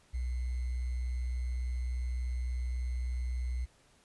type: tone with sample-and-hold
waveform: sine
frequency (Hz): 61.74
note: B1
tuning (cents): 0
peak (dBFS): -31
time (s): 0.13-3.66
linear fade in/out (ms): 20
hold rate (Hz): 2100
effects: pink hiss -65 dBFS RMS until 4.04 s + resampled to 24000 Hz